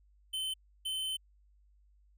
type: tone bursts at uneven times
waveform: square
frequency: 3066 Hz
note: G7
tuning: 39 cents flat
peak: -34 dBFS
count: 2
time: 0.33-0.54 / 0.85-1.17 s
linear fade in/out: 10 ms
effects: added 50 Hz sine -62 dBFS peak until 2.17 s